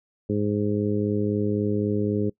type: harmonic tone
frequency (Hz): 103.83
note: G#2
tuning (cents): 0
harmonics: 1 / 2 / 3 / 4 / 5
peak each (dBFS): -28 / -26 / -28 / -27 / -35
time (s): 0.29-2.3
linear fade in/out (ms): 10
effects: noise-tail reverb RT60 0.1 s tail -23 dB re dry